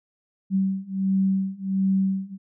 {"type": "beating tone pair", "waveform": "sine", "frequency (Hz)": [191.5, 192.9], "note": ["G3", "G3"], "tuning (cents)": [-40, -28], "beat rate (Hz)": 1.4, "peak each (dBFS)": [-24, -23], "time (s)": [0.5, 2.38], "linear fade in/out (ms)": 50, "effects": []}